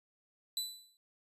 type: tone with exponential decay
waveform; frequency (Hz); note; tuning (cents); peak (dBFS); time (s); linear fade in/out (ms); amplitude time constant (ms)
sawtooth; 3985; B7; +15; -28; 0.57-0.97; 1; 85
effects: resampled to 32000 Hz